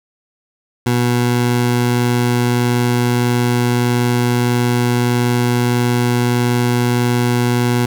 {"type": "tone", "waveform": "20% pulse", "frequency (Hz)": 121.6, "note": "B2", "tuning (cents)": -26, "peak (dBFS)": -8, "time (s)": [0.86, 7.86], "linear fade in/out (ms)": 5, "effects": []}